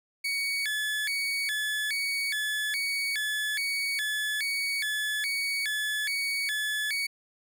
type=tone with vibrato; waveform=30% pulse; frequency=1963 Hz; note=B6; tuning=11 cents flat; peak=-25 dBFS; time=0.24-7.07 s; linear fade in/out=10 ms; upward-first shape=square; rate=1.2 Hz; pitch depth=230 cents each way; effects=none